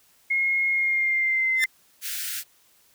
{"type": "tone with pitch glide", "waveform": "sine", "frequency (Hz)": [2154, 2066], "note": ["C7", "C7"], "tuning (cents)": [50, -22], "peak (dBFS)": -20, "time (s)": [0.3, 1.66], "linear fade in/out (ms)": 10, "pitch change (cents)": -72, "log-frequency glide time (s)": [0.69, 1.52]}
{"type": "tone with exponential growth", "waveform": "sawtooth", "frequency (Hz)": 1785, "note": "A6", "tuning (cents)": 24, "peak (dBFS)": -15, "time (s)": [1.55, 1.64], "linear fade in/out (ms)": 0, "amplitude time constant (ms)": 19}
{"type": "high-pass noise", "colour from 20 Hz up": "white", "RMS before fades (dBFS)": -31, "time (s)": [2.01, 2.44], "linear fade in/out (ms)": 50, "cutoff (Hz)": 1400, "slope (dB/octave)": 96}
{"effects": ["white hiss -60 dBFS RMS until 2.94 s"]}